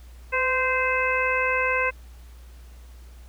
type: harmonic tone with a mistuned harmonic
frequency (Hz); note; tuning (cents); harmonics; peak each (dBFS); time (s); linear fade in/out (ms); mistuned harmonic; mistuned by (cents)
518; C5; -17; 1 / 2 / 3 / 4 / 5; -27 / -27 / -27 / -27 / -27; 0.32-1.91; 20; 1; -28
effects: added 60 Hz sine -42 dBFS peak until 3.28 s + pink hiss -56 dBFS RMS until 3.28 s